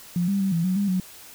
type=tone with pitch steps; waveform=sine; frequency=175.3 / 198.2 / 193.6 / 167.3 / 185.2 / 201.4 / 184.8 Hz; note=F3 / G3 / G3 / E3 / F#3 / G3 / F#3; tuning=+7 / +19 / -21 / +26 / +2 / +47 / -2 cents; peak=-20 dBFS; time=0.16-1 s; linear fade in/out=2 ms; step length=120 ms; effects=white hiss -45 dBFS RMS until 1.34 s